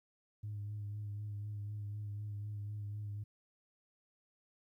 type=tone with vibrato; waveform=sine; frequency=103.83 Hz; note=G#2; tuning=in tune; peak=-38 dBFS; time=0.43-3.24 s; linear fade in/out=10 ms; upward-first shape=sine; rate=4 Hz; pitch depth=27 cents each way; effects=tanh soft clip ceiling -36 dBFS + 13-bit

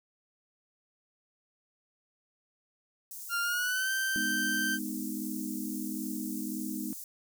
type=high-pass noise; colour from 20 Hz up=white; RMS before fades=-43 dBFS; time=3.11-7.04 s; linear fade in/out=2 ms; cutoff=6200 Hz; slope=24 dB/octave
type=tone with pitch glide; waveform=40% pulse; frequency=1396.9 to 1558.9 Hz; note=F6 to G6; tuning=0 to -10 cents; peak=-28 dBFS; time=3.29-4.79 s; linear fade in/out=50 ms; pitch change=+190 cents; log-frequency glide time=3.41-3.91 s
type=chord; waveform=sine; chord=G# minor; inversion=none; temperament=just; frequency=207.7 / 249.2 / 311.5 Hz; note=G#3 / B3 / D#4; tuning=0 / +16 / +2 cents; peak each=-38 dBFS; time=4.16-6.93 s; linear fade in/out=0 ms
effects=none

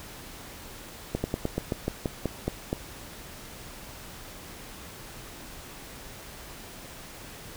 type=slowing click train; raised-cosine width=2 ms; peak=-13 dBFS; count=11; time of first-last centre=1.15-2.729 s; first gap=90 ms; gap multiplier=1.12; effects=pink hiss -44 dBFS RMS until 7.56 s

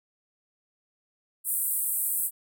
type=band-pass noise; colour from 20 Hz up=white; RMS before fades=-28 dBFS; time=1.44-2.31 s; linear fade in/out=50 ms; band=8100 to 16000 Hz; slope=96 dB/octave; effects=none

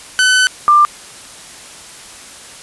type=tone pair in turn; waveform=sawtooth / sine; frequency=1510 / 1189.6 Hz; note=F#6 / D6; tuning=+35 / +22 cents; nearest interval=major third; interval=413 cents; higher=first; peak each=-5 dBFS; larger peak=neither; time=0.19-0.47 / 0.68-0.85 s; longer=first; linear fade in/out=0 ms; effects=white hiss -35 dBFS RMS until 2.62 s + resampled to 24000 Hz

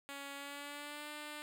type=tone with pitch glide; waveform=5% pulse; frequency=280 to 298.4 Hz; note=C#4 to D4; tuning=+18 to +28 cents; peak=-33 dBFS; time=0.09-1.42 s; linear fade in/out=0 ms; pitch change=+110 cents; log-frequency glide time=0.35-1.1 s; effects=none

